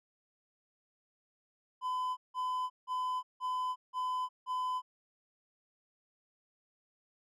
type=tone bursts; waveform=triangle; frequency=1011 Hz; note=B5; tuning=40 cents sharp; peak=-30 dBFS; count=6; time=1.81-4.82 s; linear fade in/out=50 ms; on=360 ms; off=170 ms; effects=none